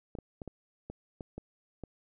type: clicks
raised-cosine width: 2 ms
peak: -27 dBFS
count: 8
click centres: 0.152 / 0.187 / 0.418 / 0.477 / 0.9 / 1.208 / 1.38 / 1.837 s
effects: none